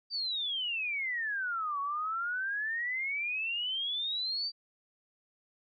sine exponential two-way sweep, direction down then up, 4699 to 1108.7 to 4699 Hz, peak -31 dBFS, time 0.1-4.52 s, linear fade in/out 50 ms, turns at 1.8 s, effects none

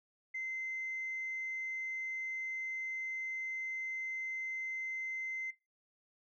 sine tone, 2070 Hz, C7, 19 cents flat, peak -36 dBFS, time 0.34-5.51 s, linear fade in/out 10 ms, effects noise-tail reverb RT60 0.2 s tail -18 dB re dry + tanh soft clip ceiling -32 dBFS

